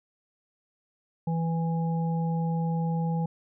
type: harmonic tone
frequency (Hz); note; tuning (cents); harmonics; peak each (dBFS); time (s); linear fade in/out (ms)
165.1; E3; +3; 1 / 3 / 5; -25 / -38 / -36; 1.27-3.26; 5
effects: none